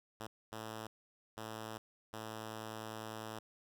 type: tone bursts at uneven times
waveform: 5% pulse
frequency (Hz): 110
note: A2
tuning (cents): 0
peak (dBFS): -32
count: 4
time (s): 0.2-0.27 / 0.52-0.87 / 1.37-1.78 / 2.13-3.39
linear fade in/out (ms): 5
effects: none